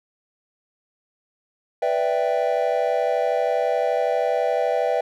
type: chord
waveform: triangle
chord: E minor seventh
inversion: second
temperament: equal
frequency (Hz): 493.9 / 587.3 / 659.3 / 784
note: B4 / D5 / E5 / G5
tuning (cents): 0 / 0 / 0 / 0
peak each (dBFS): -22 / -23 / -22 / -24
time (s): 1.82-5.01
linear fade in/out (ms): 5
effects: none